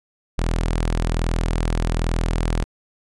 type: tone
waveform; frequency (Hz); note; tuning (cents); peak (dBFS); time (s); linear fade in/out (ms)
sawtooth; 41.2; E1; 0; -15; 0.38-2.64; 0
effects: resampled to 24000 Hz